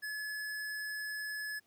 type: tone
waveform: square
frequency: 1709 Hz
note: G#6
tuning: 49 cents sharp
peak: -38 dBFS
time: 0.02-1.6 s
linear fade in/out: 20 ms
effects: pink hiss -72 dBFS RMS until 1.66 s + high-pass 150 Hz 12 dB/octave